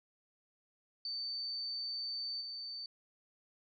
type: tone with level steps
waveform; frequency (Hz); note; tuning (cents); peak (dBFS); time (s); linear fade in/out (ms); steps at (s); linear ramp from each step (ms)
sine; 4561; C#8; +49; -37 / -41; 1.05-2.86; 2; 2.4; 20
effects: none